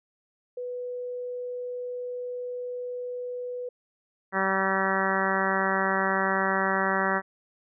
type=tone; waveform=sine; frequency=493.9 Hz; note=B4; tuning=in tune; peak=-31 dBFS; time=0.57-3.69 s; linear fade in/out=5 ms
type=harmonic tone; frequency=192.1 Hz; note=G3; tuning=35 cents flat; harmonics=1 / 2 / 3 / 4 / 5 / 6 / 7 / 8 / 9 / 10; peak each=-32 / -32 / -32 / -32 / -32 / -32 / -32 / -32 / -32 / -32 dBFS; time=4.32-7.22 s; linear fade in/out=50 ms
effects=none